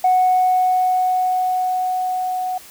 sine tone with level ramp, 738 Hz, F#5, 5 cents flat, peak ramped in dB -10 to -20 dBFS, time 0.04-2.58 s, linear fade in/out 5 ms, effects tanh soft clip ceiling -8 dBFS + white hiss -42 dBFS RMS until 2.7 s

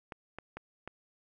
clicks, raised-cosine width 0.5 ms, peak -26 dBFS, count 4, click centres 0.122 / 0.386 / 0.57 / 0.876 s, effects none

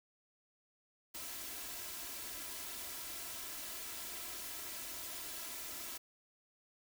white noise with comb filter, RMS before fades -45 dBFS, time 1.14-5.98 s, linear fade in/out 10 ms, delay 3 ms, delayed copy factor +0.6, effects none

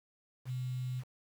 sine tone with quantisation, 126.9 Hz, B2, 47 cents sharp, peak -34 dBFS, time 0.45-1.04 s, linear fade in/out 50 ms, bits 9, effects none

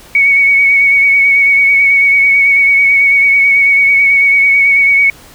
sine tone with vibrato, 2231 Hz, C#7, 11 cents sharp, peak -5 dBFS, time 0.15-5.1 s, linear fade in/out 2 ms, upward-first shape triangle, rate 9.1 Hz, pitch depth 31 cents each way, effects pink hiss -38 dBFS RMS until 5.34 s

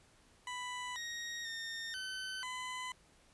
20% pulse tone with pitch steps, 992 / 1876 / 1829 / 1524 / 1010 Hz, B5 / A#6 / A#6 / G6 / B5, +7 / +11 / -33 / -49 / +39 cents, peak -35 dBFS, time 0.47-2.92 s, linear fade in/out 2 ms, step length 490 ms, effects pink hiss -66 dBFS RMS until 3.33 s + resampled to 24000 Hz

